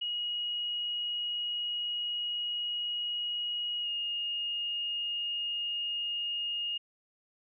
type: tone with pitch glide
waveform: sine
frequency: 2894 to 2849 Hz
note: F#7 to F7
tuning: -39 to +34 cents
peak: -31 dBFS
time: 0.01-6.78 s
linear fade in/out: 10 ms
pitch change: -27 cents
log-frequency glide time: 3.82-3.88 s
effects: none